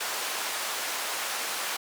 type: band-pass noise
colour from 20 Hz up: pink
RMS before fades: -32 dBFS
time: 0-1.77 s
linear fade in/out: 10 ms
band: 770 to 15000 Hz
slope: 12 dB/octave
effects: none